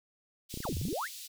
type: high-pass noise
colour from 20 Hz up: pink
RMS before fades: -45 dBFS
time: 0.49-1.28 s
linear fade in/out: 20 ms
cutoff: 3200 Hz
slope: 24 dB/octave
type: clicks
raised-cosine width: 3 ms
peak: -27 dBFS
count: 11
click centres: 0.541 / 0.574 / 0.604 / 0.653 / 0.692 / 0.725 / 0.769 / 0.814 / 0.853 / 0.884 / 0.928 s
type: exponential two-way sweep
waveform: sine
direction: down then up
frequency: 2451 to 70.4 to 2451 Hz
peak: -32 dBFS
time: 0.62-1.09 s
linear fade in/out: 50 ms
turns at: 0.77 s
effects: none